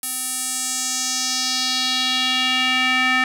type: tone with band-pass filter sweep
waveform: square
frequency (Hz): 256.6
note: C4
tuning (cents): -34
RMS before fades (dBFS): -21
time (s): 0.03-3.24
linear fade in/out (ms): 2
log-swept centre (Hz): 11000 to 2000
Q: 2.4
effects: none